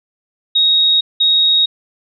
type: tone bursts at uneven times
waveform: sine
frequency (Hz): 3766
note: A#7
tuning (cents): +17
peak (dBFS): -9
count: 2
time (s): 0.55-1.01 / 1.2-1.66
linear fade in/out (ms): 10
effects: none